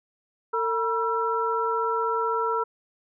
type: tone cluster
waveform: sine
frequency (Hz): 452 / 963 / 1342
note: A4 / B5 / E6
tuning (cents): +47 / -44 / +31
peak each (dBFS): -27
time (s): 0.53-2.64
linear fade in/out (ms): 10
effects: none